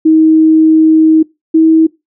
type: tone pair in turn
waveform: sine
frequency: 316.8 / 321 Hz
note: D#4 / E4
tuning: +31 / -46 cents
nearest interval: unison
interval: 23 cents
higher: second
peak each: -3 dBFS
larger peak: neither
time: 0.05-1.23 / 1.54-1.87 s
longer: first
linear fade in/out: 10 ms
effects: noise-tail reverb RT60 0.2 s tail -21 dB re dry